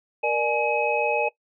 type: tone cluster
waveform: sine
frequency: 470.5 / 597 / 840 / 2543 Hz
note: A#4 / D5 / G#5 / D#7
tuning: +16 / +28 / +19 / +37 cents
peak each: -26 dBFS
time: 0.23-1.29 s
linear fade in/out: 10 ms
effects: noise-tail reverb RT60 0.1 s tail -19 dB re dry